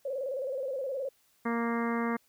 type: tone with vibrato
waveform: sine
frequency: 534 Hz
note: C5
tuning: 35 cents sharp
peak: -31 dBFS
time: 0.05-1.09 s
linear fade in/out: 5 ms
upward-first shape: square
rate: 19 Hz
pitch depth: 78 cents each way
type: harmonic tone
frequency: 233.1 Hz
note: A#3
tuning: in tune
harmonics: 1 / 2 / 3 / 4 / 5 / 6 / 7 / 8 / 9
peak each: -30 / -35 / -41 / -39 / -37 / -44 / -43 / -43 / -43 dBFS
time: 1.45-2.17 s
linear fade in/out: 10 ms
effects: white hiss -68 dBFS RMS until 2.28 s